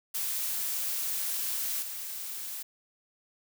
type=noise with level steps; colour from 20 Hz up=blue; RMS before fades=-32 / -38 dBFS; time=0.14-2.63 s; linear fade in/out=10 ms; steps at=1.82 s; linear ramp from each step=5 ms; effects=none